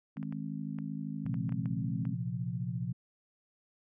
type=harmonic tone; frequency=52.8 Hz; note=G#1; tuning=29 cents sharp; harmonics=3 / 4 / 5; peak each=-39 / -39 / -41 dBFS; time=0.16-2.15 s; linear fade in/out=20 ms
type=clicks; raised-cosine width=0.5 ms; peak=-35 dBFS; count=10; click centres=0.17 / 0.229 / 0.325 / 0.787 / 1.264 / 1.342 / 1.493 / 1.523 / 1.658 / 2.053 s
type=chord; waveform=sine; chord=Bb suspended second; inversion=none; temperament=just; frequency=116.54 / 131.11 / 174.81 Hz; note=Bb2 / C3 / F3; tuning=0 / +4 / +2 cents; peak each=-37 dBFS; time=1.25-2.93 s; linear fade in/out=10 ms
effects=none